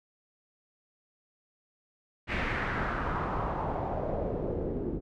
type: noise with low-pass filter sweep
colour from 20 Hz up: pink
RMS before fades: -32 dBFS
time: 2.27-5.01 s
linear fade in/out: 50 ms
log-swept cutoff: 2300 to 340 Hz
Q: 2.5
effects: none